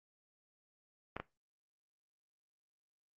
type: clicks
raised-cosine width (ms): 0.5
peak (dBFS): -24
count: 2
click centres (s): 1.166 / 1.2
effects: noise-tail reverb RT60 0.2 s tail -18 dB re dry + Opus 24 kbps